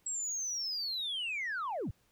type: linear sweep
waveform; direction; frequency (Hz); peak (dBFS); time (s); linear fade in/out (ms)
sine; down; 7750 to 55; -32; 0.06-1.91; 5
effects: tanh soft clip ceiling -31 dBFS + pink hiss -71 dBFS RMS until 2.11 s